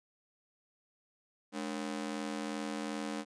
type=ring-modulated tone; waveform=sawtooth; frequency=254 Hz; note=B3; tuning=49 cents sharp; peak=-29 dBFS; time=1.52-3.25 s; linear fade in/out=50 ms; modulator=41.3 Hz; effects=resampled to 22050 Hz